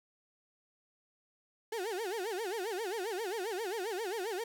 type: tone with vibrato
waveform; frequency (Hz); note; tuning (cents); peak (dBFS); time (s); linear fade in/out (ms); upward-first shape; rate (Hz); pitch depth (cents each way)
35% pulse; 407.7; G#4; -32; -33; 1.72-4.44; 5; sine; 7.5; 240
effects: none